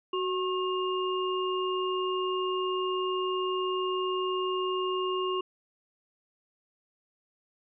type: tone cluster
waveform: sine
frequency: 372.2 / 1084 / 2817 Hz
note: F#4 / C#6 / F7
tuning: +10 / -39 / +14 cents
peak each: -29 / -32 / -37 dBFS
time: 0.13-5.41 s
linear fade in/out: 5 ms
effects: none